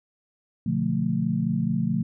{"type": "chord", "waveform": "sine", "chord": "B half-diminished seventh", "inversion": "none", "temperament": "just", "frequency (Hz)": [123.47, 148.16, 177.8, 222.2], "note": ["B2", "D3", "F3", "A3"], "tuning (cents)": [0, 16, 31, 17], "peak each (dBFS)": [-30, -29, -26, -26], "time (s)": [0.66, 2.03], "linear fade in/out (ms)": 5, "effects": []}